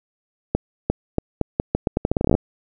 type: accelerating click train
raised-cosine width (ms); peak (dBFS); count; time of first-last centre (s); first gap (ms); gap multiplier
2; -4; 19; 0.55-2.351; 350; 0.81
effects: none